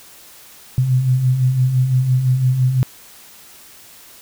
sine beating tone pair, 123.47 / 129.37 Hz, B2 / C3, 0 / -19 cents, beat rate 5.9 Hz, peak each -22 / -13 dBFS, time 0.78-2.83 s, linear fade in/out 0 ms, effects white hiss -43 dBFS RMS until 4.21 s

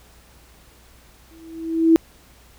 sine tone with exponential growth, 326.6 Hz, E4, 16 cents flat, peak -7 dBFS, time 1.31-1.96 s, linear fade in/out 0 ms, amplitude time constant 140 ms, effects added 60 Hz sine -52 dBFS peak until 2.58 s + pink hiss -52 dBFS RMS until 2.58 s

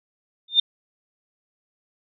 sine tone with exponential growth, 3616 Hz, A7, 47 cents sharp, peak -9 dBFS, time 0.48-0.6 s, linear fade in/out 5 ms, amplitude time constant 24 ms, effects none

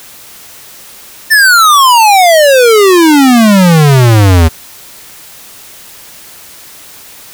square exponential sweep, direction down, 1805 to 78.6 Hz, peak -3 dBFS, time 1.3-4.49 s, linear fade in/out 20 ms, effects white hiss -33 dBFS RMS until 7.33 s

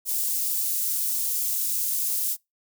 white high-pass noise, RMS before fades -26 dBFS, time 0.05-2.37 s, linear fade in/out 50 ms, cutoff 8000 Hz, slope 12 dB/octave, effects noise-tail reverb RT60 0.2 s tail -25 dB re dry

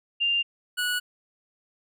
sine / 25% pulse tone pair in turn, 2794 / 1467.7 Hz, F7 / F#6, 0 / -14 cents, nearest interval major seventh, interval 1114 cents, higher first, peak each -21 dBFS, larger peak neither, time 0.2-0.43 / 0.77-1 s, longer neither, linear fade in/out 20 ms, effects none

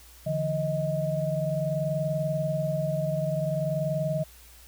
sine tone cluster, 147.1 / 167.6 / 629 Hz, D3 / E3 / D#5, +3 / +29 / +19 cents, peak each -29 / -32 / -28 dBFS, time 0.26-4.24 s, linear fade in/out 10 ms, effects added 60 Hz sine -52 dBFS peak until 4.67 s + white hiss -53 dBFS RMS until 4.67 s

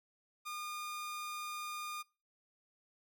sawtooth tone, 1215 Hz, D#6, 42 cents flat, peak -37 dBFS, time 0.45-2.03 s, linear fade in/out 20 ms, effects noise-tail reverb RT60 0.3 s tail -22 dB re dry

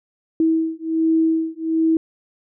sine beating tone pair, 322.5 / 323.8 Hz, E4 / E4, -38 / -31 cents, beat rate 1.3 Hz, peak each -19 dBFS, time 0.4-1.97 s, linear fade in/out 2 ms, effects none

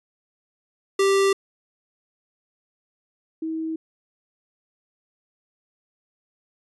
square / sine tone pair in turn, 392 / 320.7 Hz, G4 / E4, 0 / -48 cents, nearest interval minor third, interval 348 cents, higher first, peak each -17 / -25 dBFS, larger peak first, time 0.99-1.33 / 3.42-3.76 s, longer neither, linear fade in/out 5 ms, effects resampled to 24000 Hz

